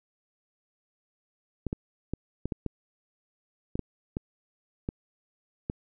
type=clicks; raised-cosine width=3 ms; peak=-17 dBFS; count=11; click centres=1.667 / 1.729 / 2.136 / 2.456 / 2.522 / 2.663 / 3.755 / 3.793 / 4.169 / 4.889 / 5.699 s; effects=none